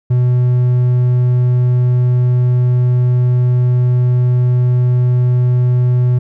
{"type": "tone", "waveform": "triangle", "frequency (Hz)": 124.1, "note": "B2", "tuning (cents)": 9, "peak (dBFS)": -7, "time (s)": [0.1, 6.19], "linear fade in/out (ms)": 10, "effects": []}